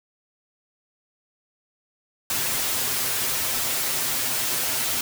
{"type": "noise with comb filter", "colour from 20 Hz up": "white", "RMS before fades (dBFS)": -25, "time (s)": [2.3, 5.01], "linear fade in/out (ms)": 2, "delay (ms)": 7.7, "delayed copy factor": 0.85, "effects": []}